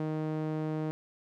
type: tone with band-pass filter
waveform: sawtooth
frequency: 155.56 Hz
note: D#3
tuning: in tune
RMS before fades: -33 dBFS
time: 0-0.91 s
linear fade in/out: 0 ms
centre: 350 Hz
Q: 0.81
effects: none